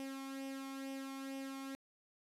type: tone with flanger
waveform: sawtooth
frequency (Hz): 270.1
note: C#4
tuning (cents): -45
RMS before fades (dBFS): -45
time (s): 0-1.75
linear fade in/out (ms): 0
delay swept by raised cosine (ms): 0.35 to 0.91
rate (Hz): 2.2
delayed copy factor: +0.55
effects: resampled to 32000 Hz